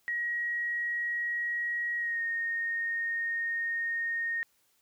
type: tone with pitch glide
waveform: sine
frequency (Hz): 1900 to 1850.2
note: A#6 to A#6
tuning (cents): +33 to -13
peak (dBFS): -29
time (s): 0.08-4.43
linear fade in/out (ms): 0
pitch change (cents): -46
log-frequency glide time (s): 1.97-2.21
effects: white hiss -70 dBFS RMS until 4.81 s